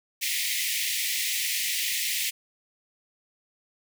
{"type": "high-pass noise", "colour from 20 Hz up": "pink", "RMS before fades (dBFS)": -28, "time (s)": [0.21, 2.31], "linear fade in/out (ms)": 20, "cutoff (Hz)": 1900, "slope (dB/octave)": 96, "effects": []}